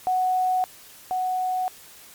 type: tone pair in turn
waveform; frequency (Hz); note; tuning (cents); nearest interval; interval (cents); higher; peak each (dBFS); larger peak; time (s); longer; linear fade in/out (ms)
sine; 740 / 740; F#5 / F#5; 0 / 0; unison; 0; neither; -19 / -22; first; 0.07-0.64 / 1.11-1.68; neither; 0
effects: white hiss -47 dBFS RMS until 2.14 s + MP3 96 kbps